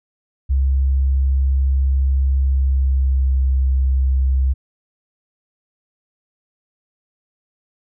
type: tone with pitch glide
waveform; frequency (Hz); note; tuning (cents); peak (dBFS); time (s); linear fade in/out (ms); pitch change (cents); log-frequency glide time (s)
sine; 67.1 to 65.87; C2 to C2; +44 to +12; -13; 0.49-4.54; 20; -32; 2.4-3.4
effects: none